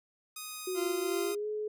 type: tone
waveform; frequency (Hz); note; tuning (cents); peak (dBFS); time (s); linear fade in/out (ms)
5% pulse; 1246; D#6; +2; -28; 0.36-1.35; 5
type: tone with pitch glide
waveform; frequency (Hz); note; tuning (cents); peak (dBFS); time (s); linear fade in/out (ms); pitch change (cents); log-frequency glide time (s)
sine; 370 to 425; F#4 to G#4; 0 to +40; -32; 0.67-1.68; 5; +240; 1-1.47
type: tone with tremolo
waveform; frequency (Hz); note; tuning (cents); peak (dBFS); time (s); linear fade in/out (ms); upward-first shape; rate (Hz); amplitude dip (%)
40% pulse; 345.2; F4; -20; -31; 0.74-1.36; 50; sine; 2.9; 30
effects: none